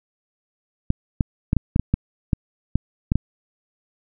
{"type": "clicks", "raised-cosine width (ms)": 5, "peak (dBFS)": -5, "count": 11, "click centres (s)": [0.904, 1.208, 1.531, 1.567, 1.761, 1.796, 1.94, 2.332, 2.756, 3.119, 3.156], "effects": []}